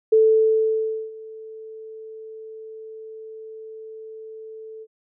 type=tone with ADSR envelope; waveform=sine; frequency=440 Hz; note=A4; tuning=in tune; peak=-11 dBFS; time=0.12-4.87 s; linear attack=9 ms; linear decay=980 ms; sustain=-24 dB; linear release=49 ms; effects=none

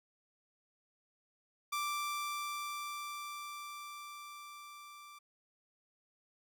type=tone with level ramp; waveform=sawtooth; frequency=1174.7 Hz; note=D6; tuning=in tune; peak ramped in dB=-30 to -48 dBFS; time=1.72-5.19 s; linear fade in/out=10 ms; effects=none

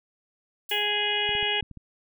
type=noise with exponential decay; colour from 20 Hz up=violet; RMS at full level=-34 dBFS; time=0.69-0.97 s; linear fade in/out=5 ms; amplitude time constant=59 ms
type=harmonic tone; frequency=415.3 Hz; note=G#4; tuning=in tune; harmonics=1 / 2 / 4 / 5 / 6 / 7 / 8; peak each=-33 / -33 / -33 / -33 / -32 / -27 / -32 dBFS; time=0.71-1.61 s; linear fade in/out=5 ms
type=clicks; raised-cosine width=5 ms; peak=-30 dBFS; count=6; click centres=1.292 / 1.352 / 1.428 / 1.627 / 1.713 / 1.773 s
effects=none

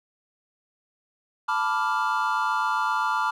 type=chord; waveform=triangle; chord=B half-diminished seventh; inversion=third; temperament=equal; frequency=880 / 987.8 / 1174.7 / 1396.9 Hz; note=A5 / B5 / D6 / F6; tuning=0 / 0 / 0 / 0 cents; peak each=-26 dBFS; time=1.48-3.31 s; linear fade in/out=10 ms; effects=none

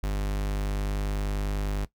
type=tone; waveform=45% pulse; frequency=50.1 Hz; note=G1; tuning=38 cents sharp; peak=-26 dBFS; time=0.03-1.85 s; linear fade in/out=5 ms; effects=noise-tail reverb RT60 0.1 s tail -17 dB re dry

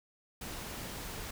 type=noise; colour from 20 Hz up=pink; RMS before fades=-42 dBFS; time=0.41-1.31 s; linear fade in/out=5 ms; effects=none

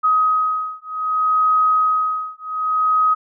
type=beating tone pair; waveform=sine; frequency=1261 / 1261.64 Hz; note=D#6 / D#6; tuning=+23 / +24 cents; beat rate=0.64 Hz; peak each=-18 dBFS; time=0.03-3.15 s; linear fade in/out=20 ms; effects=none

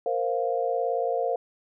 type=chord; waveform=sine; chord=Bb suspended second; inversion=none; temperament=just; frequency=466.2 / 524.4 / 699.2 Hz; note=Bb4 / C5 / F5; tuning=0 / +4 / +2 cents; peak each=-28 dBFS; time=0.06-1.36 s; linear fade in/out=2 ms; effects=none

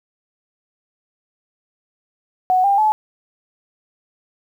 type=tone with pitch steps; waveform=sine; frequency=740 / 797.7 / 859.9 Hz; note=F#5 / G5 / A5; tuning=0 / +30 / -40 cents; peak=-12 dBFS; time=2.5-2.92 s; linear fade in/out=0 ms; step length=140 ms; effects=8-bit

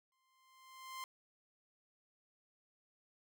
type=tone with exponential growth; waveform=sawtooth; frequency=1046.5 Hz; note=C6; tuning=in tune; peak=-38 dBFS; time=0.12-1.04 s; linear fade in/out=1 ms; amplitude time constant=200 ms; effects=none

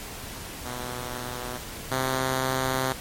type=tone pair in turn; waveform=5% pulse; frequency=123.47 / 130.81 Hz; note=B2 / C3; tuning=0 / 0 cents; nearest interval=minor second; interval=100 cents; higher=second; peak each=-22 / -13 dBFS; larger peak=second; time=0.65-1.58 / 1.91-2.93 s; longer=second; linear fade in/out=10 ms; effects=pink hiss -38 dBFS RMS until 3 s + MP3 64 kbps

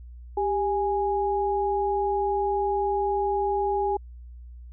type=tone pair together; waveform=sine; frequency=395.8 / 827.6 Hz; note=G4 / G#5; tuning=+17 / -6 cents; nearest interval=octave + minor second; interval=1277 cents; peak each=-25 dBFS; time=0.37-3.97 s; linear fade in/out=5 ms; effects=added 60 Hz sine -40 dBFS peak until 4.72 s

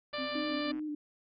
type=harmonic tone; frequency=591 Hz; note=D5; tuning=11 cents sharp; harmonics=1 / 2 / 3 / 4 / 5 / 6 / 7 / 8; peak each=-38 / -41 / -43 / -44 / -45 / -46 / -46 / -47 dBFS; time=0.13-0.72 s; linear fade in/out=10 ms
type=click train; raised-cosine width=0.5 ms; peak=-39 dBFS; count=84; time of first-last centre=0.13-0.794 s; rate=125 Hz
type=tone with tremolo; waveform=sine; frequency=261.5 Hz; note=C4; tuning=1 cent flat; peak=-35 dBFS; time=0.18-0.81 s; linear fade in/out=5 ms; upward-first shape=triangle; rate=6.1 Hz; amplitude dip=100%
type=tone with vibrato; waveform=sine; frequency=300.9 Hz; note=D4; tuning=42 cents sharp; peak=-34 dBFS; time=0.35-0.95 s; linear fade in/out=5 ms; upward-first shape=square; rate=2.8 Hz; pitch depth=25 cents each way
effects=none

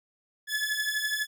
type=beating tone pair; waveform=sawtooth; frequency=1710 / 1722 Hz; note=A6 / A6; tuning=-50 / -38 cents; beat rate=12 Hz; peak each=-27 dBFS; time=0.47-1.27 s; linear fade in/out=50 ms; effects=none

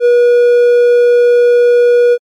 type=tone; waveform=triangle; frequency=482.8 Hz; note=B4; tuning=39 cents flat; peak=-3 dBFS; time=0-2.18 s; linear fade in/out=50 ms; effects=AAC 64 kbps

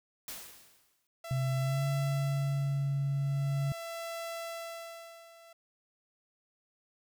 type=noise with exponential decay; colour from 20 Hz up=white; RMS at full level=-40 dBFS; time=0.28-1.07 s; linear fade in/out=1 ms; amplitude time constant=170 ms
type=tone with tremolo; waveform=sawtooth; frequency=669 Hz; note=E5; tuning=25 cents sharp; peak=-33 dBFS; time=1.24-5.53 s; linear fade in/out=5 ms; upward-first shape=sine; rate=0.42 Hz; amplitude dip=85%
type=tone with pitch glide; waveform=sine; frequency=130.81 to 139.39 Hz; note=C3 to C#3; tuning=0 to +10 cents; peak=-28 dBFS; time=1.31-3.72 s; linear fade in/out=0 ms; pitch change=+110 cents; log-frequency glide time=1.58-1.84 s
effects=none

